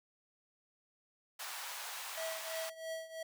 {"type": "high-pass noise", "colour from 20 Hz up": "pink", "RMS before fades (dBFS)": -44, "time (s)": [1.39, 2.7], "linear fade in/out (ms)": 10, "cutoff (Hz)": 780, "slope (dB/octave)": 24}
{"type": "tone with tremolo", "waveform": "square", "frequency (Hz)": 648, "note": "E5", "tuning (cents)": -30, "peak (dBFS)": -38, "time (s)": [2.17, 3.23], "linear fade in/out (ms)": 5, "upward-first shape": "triangle", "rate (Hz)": 3, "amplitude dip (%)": 85}
{"effects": []}